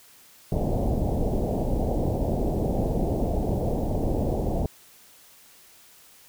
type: low-pass noise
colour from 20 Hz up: pink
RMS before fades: -25 dBFS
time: 0.52-4.66 s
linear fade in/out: 2 ms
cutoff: 760 Hz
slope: 48 dB/octave
effects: white hiss -53 dBFS RMS until 6.28 s